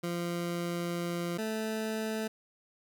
20% pulse tone pair in turn, 172.7 / 219.1 Hz, F3 / A3, -19 / -7 cents, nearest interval major third, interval 412 cents, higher second, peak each -27 dBFS, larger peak neither, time 0.03-1.38 / 1.38-2.28 s, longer first, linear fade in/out 10 ms, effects none

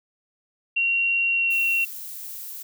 sine tone with pitch glide, 2749 to 2732 Hz, F7 to F7, -28 to -39 cents, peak -19 dBFS, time 0.76-1.85 s, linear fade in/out 10 ms, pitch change -11 cents, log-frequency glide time 1.31-1.52 s
violet noise, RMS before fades -36 dBFS, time 1.5-2.63 s, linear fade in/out 10 ms
effects none

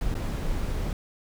brown noise with dropouts, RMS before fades -28 dBFS, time 0.01-0.93 s, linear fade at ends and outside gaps 2 ms, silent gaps 0.142-0.151 s, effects none

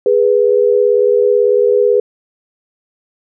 sine tone pair together, 413 / 491.1 Hz, G#4 / B4, -10 / -10 cents, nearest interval minor third, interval 300 cents, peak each -11 dBFS, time 0.06-2 s, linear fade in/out 2 ms, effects none

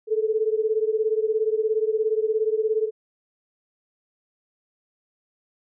sine beating tone pair, 430.9 / 447.9 Hz, A4 / A4, -36 / +31 cents, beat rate 17 Hz, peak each -22 / -24 dBFS, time 0.07-2.91 s, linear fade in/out 50 ms, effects none

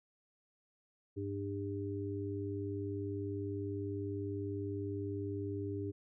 harmonic tone, 100 Hz, G2, 35 cents sharp, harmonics 1 / 3 / 4, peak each -40 / -41 / -41 dBFS, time 1.16-5.92 s, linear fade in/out 20 ms, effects none

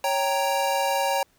square chord, G diminished, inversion second, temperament equal, 554.4 / 784 / 932.3 Hz, Db5 / G5 / Bb5, 0 / 0 / 0 cents, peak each -27 dBFS, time 0.04-1.23 s, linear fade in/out 2 ms, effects pink hiss -63 dBFS RMS until 1.38 s

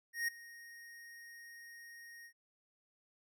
square tone with ADSR envelope, 1864.7 Hz, A#6, in tune, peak -32 dBFS, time 0.13-2.33 s, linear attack 150 ms, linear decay 8 ms, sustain -20 dB, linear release 76 ms, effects none

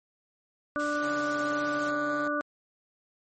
harmonic tone, 294.7 Hz, D4, 6 cents sharp, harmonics 1 / 2 / 4 / 5, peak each -32 / -32 / -32 / -32 dBFS, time 0.76-2.41 s, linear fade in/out 0 ms
white noise, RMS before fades -42 dBFS, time 0.79-1.91 s, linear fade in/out 10 ms
5% pulse tone with vibrato, 138.6 Hz, C#3, in tune, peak -30 dBFS, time 1.02-2.28 s, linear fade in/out 5 ms, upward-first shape triangle, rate 1.9 Hz, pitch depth 23 cents each way
effects MP3 32 kbps

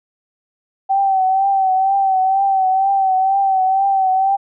sine tone with vibrato, 770 Hz, G5, 31 cents flat, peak -12 dBFS, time 0.89-4.37 s, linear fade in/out 20 ms, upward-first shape triangle, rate 2.1 Hz, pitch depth 51 cents each way, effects none

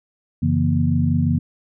sine tone cluster, 90.9 / 139.1 / 164.9 / 238.1 Hz, F#2 / C#3 / E3 / A#3, -30 / +6 / +1 / +37 cents, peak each -21 dBFS, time 0.42-1.39 s, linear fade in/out 10 ms, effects none

